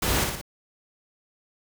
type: noise with echo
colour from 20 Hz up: pink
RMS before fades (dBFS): -25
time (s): 0.02-0.24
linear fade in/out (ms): 5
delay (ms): 58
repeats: 3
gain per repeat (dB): -4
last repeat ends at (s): 0.414
effects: none